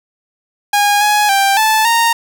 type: tone with pitch steps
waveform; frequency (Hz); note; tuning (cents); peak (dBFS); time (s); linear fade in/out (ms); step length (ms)
sawtooth; 819 / 836 / 788 / 874 / 926; G#5 / G#5 / G5 / A5 / A#5; -24 / +11 / +9 / -12 / -12; -6; 0.73-2.13; 5; 280
effects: 7-bit